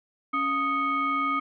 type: tone with frequency modulation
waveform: sine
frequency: 1244.5 Hz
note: D#6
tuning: in tune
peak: -23 dBFS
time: 0.33-1.4 s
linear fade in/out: 10 ms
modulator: 967 Hz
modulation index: 0.76
effects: none